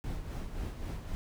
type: noise with tremolo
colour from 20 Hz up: brown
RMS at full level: -36 dBFS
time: 0.04-1.15 s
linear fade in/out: 0 ms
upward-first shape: sine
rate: 3.8 Hz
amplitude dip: 50%
effects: none